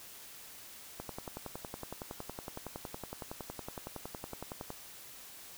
click train, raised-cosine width 1 ms, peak -26 dBFS, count 41, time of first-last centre 1-4.704 s, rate 10.8 Hz, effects white hiss -51 dBFS RMS until 5.57 s

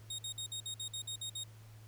25% pulse tone bursts, 3729 Hz, A#7, in tune, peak -35 dBFS, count 10, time 0.1-1.437 s, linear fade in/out 5 ms, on 86 ms, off 53 ms, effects added 109 Hz sine -52 dBFS peak until 1.87 s + pink hiss -63 dBFS RMS until 1.87 s

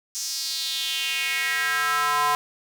square tone with high-pass filter sweep, 146.5 Hz, D3, 4 cents flat, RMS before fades -25 dBFS, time 0.15-2.35 s, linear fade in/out 0 ms, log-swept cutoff 6000 to 940 Hz, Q 3.5, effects none

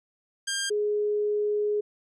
10% pulse / sine tone pair in turn, 1600 / 417.5 Hz, G6 / G#4, +35 / +9 cents, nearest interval octave + major seventh, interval 2326 cents, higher first, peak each -18 / -23 dBFS, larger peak first, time 0.47-0.7 / 0.7-1.81 s, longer second, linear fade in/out 10 ms, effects resampled to 22050 Hz

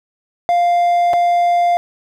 triangle tone with dropouts, 698.5 Hz, F5, in tune, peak -9 dBFS, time 0.49-1.77 s, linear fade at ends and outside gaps 0 ms, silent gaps 1.133-1.137 s, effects none

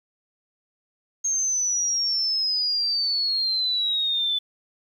sine exponential sweep, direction down, 6470 to 3483 Hz, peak -21 dBFS, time 1.24-4.39 s, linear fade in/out 10 ms, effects 9-bit

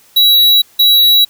square tone pair in turn, 3899 / 3899 Hz, B7 / B7, -23 / -23 cents, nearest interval unison, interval 0 cents, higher neither, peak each -6 / -6 dBFS, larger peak neither, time 0.16-0.62 / 0.79-1.25 s, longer neither, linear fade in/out 10 ms, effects white hiss -47 dBFS RMS until 1.29 s

